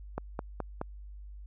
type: click train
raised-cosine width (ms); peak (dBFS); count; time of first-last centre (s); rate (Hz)
1; -19; 4; 0.18-0.814; 4.73
effects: added 50 Hz sine -43 dBFS peak until 1.46 s